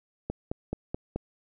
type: click train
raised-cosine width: 2 ms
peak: -17 dBFS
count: 5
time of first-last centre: 0.3-1.16 s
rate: 4.65 Hz
effects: none